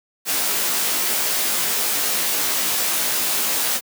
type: noise with comb filter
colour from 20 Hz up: white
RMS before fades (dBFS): -21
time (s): 0.25-3.81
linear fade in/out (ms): 50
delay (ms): 17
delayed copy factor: +0.9
effects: high-pass 200 Hz 12 dB/octave